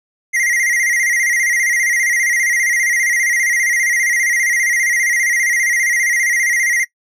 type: tone with vibrato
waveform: square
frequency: 2001 Hz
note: B6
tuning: 22 cents sharp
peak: -14 dBFS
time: 0.33-6.85 s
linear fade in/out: 20 ms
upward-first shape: square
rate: 15 Hz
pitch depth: 77 cents each way
effects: noise-tail reverb RT60 0.1 s tail -20 dB re dry + low-pass 12000 Hz 12 dB/octave